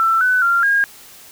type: tone with pitch steps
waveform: sine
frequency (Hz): 1336 / 1501 / 1385 / 1626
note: E6 / F#6 / F6 / G#6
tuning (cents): +23 / +24 / -15 / -37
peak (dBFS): -12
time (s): 0-0.84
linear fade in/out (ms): 0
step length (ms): 210
effects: white hiss -42 dBFS RMS until 1.31 s